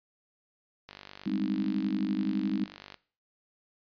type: click train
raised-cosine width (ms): 0.2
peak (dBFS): -26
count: 102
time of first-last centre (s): 0.89-2.943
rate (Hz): 49.2
type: chord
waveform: sine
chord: Ab major seventh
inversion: third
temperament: equal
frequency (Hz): 196 / 207.7 / 261.6 / 311.1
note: G3 / Ab3 / C4 / Eb4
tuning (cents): 0 / 0 / 0 / 0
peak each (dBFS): -33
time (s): 1.26-2.64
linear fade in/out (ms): 5
effects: noise-tail reverb RT60 0.4 s tail -18 dB re dry + resampled to 11025 Hz